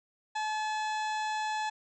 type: harmonic tone with a mistuned harmonic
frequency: 860 Hz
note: A5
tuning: 40 cents flat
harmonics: 1 / 2 / 3 / 4 / 5 / 6 / 7 / 8 / 9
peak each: -31 / -38 / -44 / -46 / -46 / -54 / -55 / -51 / -54 dBFS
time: 0.35-1.7 s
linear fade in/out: 10 ms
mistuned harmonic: 5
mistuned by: -85 cents
effects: none